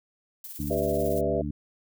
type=noise with tremolo; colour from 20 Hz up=violet; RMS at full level=-38 dBFS; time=0.44-1.21 s; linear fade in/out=2 ms; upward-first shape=triangle; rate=18 Hz; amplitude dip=60%
type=harmonic tone; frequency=73.42 Hz; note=D2; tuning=in tune; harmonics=1 / 2 / 3 / 4; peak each=-34 / -34 / -34 / -34 dBFS; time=0.59-1.51 s; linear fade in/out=5 ms
type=chord; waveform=sine; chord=E minor seventh; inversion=first; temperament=just; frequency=395.6 / 494.4 / 593.3 / 659.3 Hz; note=G4 / B4 / D5 / E5; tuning=+16 / +2 / +18 / 0 cents; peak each=-30 dBFS; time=0.7-1.42 s; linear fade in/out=10 ms
effects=none